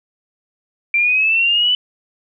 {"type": "linear sweep", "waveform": "sine", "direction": "up", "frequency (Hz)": [2349, 3000], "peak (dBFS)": -12, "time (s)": [0.94, 1.75], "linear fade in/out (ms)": 2, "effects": []}